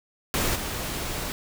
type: noise with level steps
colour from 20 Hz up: pink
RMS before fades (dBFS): -25 / -31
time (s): 0.34-1.32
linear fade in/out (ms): 0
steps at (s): 0.55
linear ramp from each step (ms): 10
effects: none